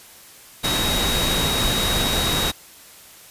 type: tone in noise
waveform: sine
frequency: 3791 Hz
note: A#7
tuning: 28 cents sharp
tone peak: -23 dBFS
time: 0.63-2.52 s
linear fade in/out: 20 ms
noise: pink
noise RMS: -22 dBFS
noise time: 0.63-2.52 s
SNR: -4 dB
effects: white hiss -45 dBFS RMS until 3.3 s + resampled to 32000 Hz